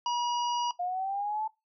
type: harmonic tone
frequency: 962 Hz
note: B5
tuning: 46 cents flat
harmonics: 1 / 3 / 5 / 6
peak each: -27 / -37 / -41 / -43 dBFS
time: 0.06-0.71 s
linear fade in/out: 2 ms
type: linear sweep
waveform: sine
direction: up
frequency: 704 to 880 Hz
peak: -29 dBFS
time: 0.79-1.48 s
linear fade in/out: 10 ms
effects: noise-tail reverb RT60 0.2 s tail -19 dB re dry